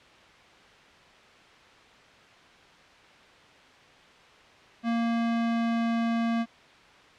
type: tone with pitch glide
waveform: square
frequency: 232 to 230.7 Hz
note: A#3 to A#3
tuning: -8 to -18 cents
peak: -25 dBFS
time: 4.83-6.46 s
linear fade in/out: 50 ms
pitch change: -10 cents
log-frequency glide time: 4.93-5.97 s
effects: white hiss -53 dBFS RMS until 7.18 s + low-pass 3000 Hz 12 dB/octave